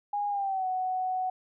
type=tone with pitch glide; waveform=sine; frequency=820 to 743.3 Hz; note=G#5 to F#5; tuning=-22 to +8 cents; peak=-27 dBFS; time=0.13-1.3 s; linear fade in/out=5 ms; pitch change=-170 cents; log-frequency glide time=0.29-0.67 s; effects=none